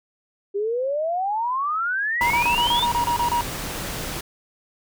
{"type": "exponential sweep", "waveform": "sine", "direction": "up", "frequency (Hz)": [392, 3710], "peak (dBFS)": -21, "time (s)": [0.54, 2.86], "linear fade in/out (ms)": 20}
{"type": "tone bursts", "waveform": "triangle", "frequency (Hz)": 954, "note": "A#5", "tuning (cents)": 40, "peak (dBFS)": -17, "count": 10, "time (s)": [2.21, 3.409], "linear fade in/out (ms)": 0, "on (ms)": 92, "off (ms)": 31}
{"type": "noise", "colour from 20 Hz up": "pink", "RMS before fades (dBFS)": -30, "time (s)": [2.21, 4.21], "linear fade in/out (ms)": 5}
{"effects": []}